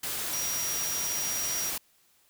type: tone in noise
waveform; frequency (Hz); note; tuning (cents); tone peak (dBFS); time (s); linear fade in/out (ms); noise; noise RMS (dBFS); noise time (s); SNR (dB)
sine; 5730; F8; +44; -31; 0.33-1.7; 5; white; -33; 0.03-1.78; -1
effects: white hiss -65 dBFS RMS until 2.29 s